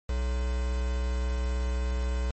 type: tone with quantisation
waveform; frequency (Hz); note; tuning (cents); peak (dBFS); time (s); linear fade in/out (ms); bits
triangle; 61.74; B1; 0; -24; 0.09-2.31; 5; 6
effects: MP3 32 kbps